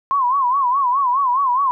sine tone with vibrato, 1046.5 Hz, C6, in tune, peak -14 dBFS, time 0.11-1.71 s, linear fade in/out 0 ms, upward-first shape sine, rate 4.8 Hz, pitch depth 140 cents each way, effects none

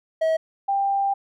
triangle / sine tone pair in turn, 642 / 791.9 Hz, E5 / G5, -46 / +17 cents, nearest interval major third, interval 363 cents, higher second, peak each -16 / -19 dBFS, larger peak first, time 0.21-0.37 / 0.68-1.14 s, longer second, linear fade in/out 10 ms, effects none

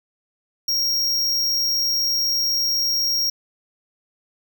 square tone, 5588 Hz, F8, in tune, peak -19 dBFS, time 0.68-3.3 s, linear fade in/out 5 ms, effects none

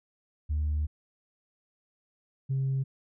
sine tone pair in turn, 75.4 / 134.35 Hz, D2 / C3, +46 / +46 cents, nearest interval minor seventh, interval 1000 cents, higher second, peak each -24 dBFS, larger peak neither, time 0.49-0.87 / 2.49-2.84 s, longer first, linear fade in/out 20 ms, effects tanh soft clip ceiling -23 dBFS

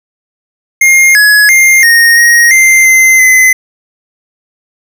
square tone with pitch steps, 2127 / 1686 / 2112 / 1857 / 1879 / 2087 / 2070 / 2039 Hz, C7 / G#6 / C7 / A#6 / A#6 / C7 / C7 / C7, +28 / +26 / +16 / -7 / +13 / -5 / -19 / -45 cents, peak -3 dBFS, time 0.81-3.53 s, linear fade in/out 5 ms, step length 340 ms, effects none

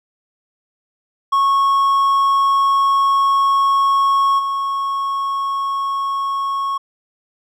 triangle tone with level steps, 1100 Hz, C#6, 14 cents flat, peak -10 / -16 dBFS, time 1.32-6.78 s, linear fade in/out 10 ms, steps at 4.38 s, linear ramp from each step 20 ms, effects none

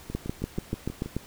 two click trains, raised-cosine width 3 ms, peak -15 / -22 dBFS, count 8 / 7, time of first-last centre 0.15-1.166 / 0.1-1.06 s, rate 6.89 / 6.25 Hz, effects pink hiss -49 dBFS RMS until 1.26 s

